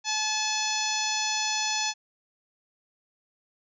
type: harmonic tone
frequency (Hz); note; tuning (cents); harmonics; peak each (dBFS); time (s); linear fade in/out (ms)
861; A5; -38; 1 / 2 / 3 / 4 / 5 / 6 / 7 / 8; -32 / -37 / -33 / -34 / -34 / -34 / -32 / -37; 0.04-1.94; 50
effects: none